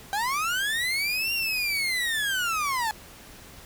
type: linear two-way sweep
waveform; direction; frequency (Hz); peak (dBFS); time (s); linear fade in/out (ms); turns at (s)
30% pulse; up then down; 776 to 2794 to 845; -22; 0.13-2.91; 0; 1.33
effects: pink hiss -47 dBFS RMS until 3.65 s